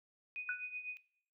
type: tone with tremolo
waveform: sine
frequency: 2489 Hz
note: D#7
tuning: in tune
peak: -38 dBFS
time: 0.36-0.97 s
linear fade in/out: 0 ms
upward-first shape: triangle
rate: 8 Hz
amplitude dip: 70%
type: tone with exponential decay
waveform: sine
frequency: 1480 Hz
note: F#6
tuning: in tune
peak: -32 dBFS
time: 0.49-0.67 s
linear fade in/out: 1 ms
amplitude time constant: 37 ms
effects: noise-tail reverb RT60 0.6 s tail -18 dB re dry